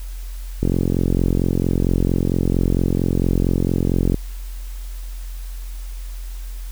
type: click train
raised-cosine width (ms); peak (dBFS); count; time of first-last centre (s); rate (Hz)
3; -5; 157; 0.63-4.144; 44.4
effects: added 43 Hz sine -27 dBFS peak until 6.71 s + white hiss -45 dBFS RMS until 6.71 s